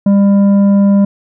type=tone with tanh clipping; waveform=sine; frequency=199.7 Hz; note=G3; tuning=32 cents sharp; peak=-7 dBFS; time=0.06-1.05 s; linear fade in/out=5 ms; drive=8 dB; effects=none